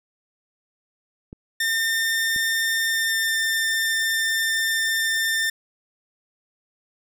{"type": "clicks", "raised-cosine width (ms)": 3, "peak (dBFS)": [-25, -26], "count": 2, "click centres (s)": [1.329, 2.362]}
{"type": "tone with pitch glide", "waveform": "sawtooth", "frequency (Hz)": [1808, 1796.5], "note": ["A6", "A6"], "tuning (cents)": [47, 36], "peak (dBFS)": -17, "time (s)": [1.6, 5.5], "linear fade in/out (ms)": 5, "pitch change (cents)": -11, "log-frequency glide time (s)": [2.86, 3.3]}
{"effects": []}